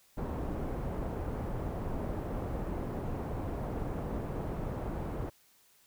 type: low-pass noise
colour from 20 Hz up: pink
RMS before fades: -36 dBFS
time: 0.17-5.3 s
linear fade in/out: 10 ms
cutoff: 750 Hz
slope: 12 dB/octave
effects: white hiss -65 dBFS RMS until 5.86 s